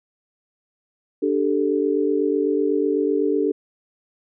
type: chord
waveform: sine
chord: D suspended fourth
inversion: none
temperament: equal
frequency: 293.7 / 392 / 440 Hz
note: D4 / G4 / A4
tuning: 0 / 0 / 0 cents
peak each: -22 dBFS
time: 1.22-3.52 s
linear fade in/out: 10 ms
effects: none